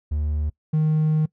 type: tone pair in turn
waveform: triangle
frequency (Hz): 75.1 / 155.14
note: D2 / D#3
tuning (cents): +39 / -5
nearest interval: octave + minor second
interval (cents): 1256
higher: second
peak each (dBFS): -19 / -14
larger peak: second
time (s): 0.11-0.5 / 0.73-1.26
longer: second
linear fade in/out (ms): 10
effects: noise-tail reverb RT60 0.1 s tail -23 dB re dry + tanh soft clip ceiling -11 dBFS